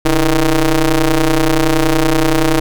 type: ring-modulated tone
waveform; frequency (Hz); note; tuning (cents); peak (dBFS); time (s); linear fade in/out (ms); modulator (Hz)
sawtooth; 154.7; D#3; -10; -3; 0.05-2.6; 5; 170
effects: none